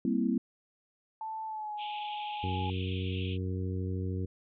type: chord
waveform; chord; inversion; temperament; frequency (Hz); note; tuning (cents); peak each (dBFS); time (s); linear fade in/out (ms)
sine; C dominant seventh; second; equal; 196 / 233.1 / 261.6 / 329.6; G3 / Bb3 / C4 / E4; 0 / 0 / 0 / 0; -33 / -30 / -31 / -34; 0.05-0.38; 2
type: tone with pitch glide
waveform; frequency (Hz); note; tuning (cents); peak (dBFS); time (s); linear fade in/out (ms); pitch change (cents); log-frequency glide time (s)
sine; 880 to 838.3; A5 to G#5; 0 to +16; -35; 1.21-2.7; 2; -84; 1.46-1.75
type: band-pass noise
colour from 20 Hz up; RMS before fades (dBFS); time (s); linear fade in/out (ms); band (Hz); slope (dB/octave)
white; -45; 1.77-3.38; 50; 2400 to 3500; 96
type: harmonic tone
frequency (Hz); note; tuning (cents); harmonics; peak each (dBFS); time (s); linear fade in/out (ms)
93; F#2; +9; 1 / 2 / 3 / 4 / 5; -32 / -39 / -41 / -42 / -45; 2.43-4.26; 10
effects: none